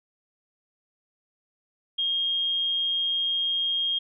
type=tone; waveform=sine; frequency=3237 Hz; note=G#7; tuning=45 cents flat; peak=-23 dBFS; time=1.98-3.99 s; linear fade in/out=10 ms; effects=none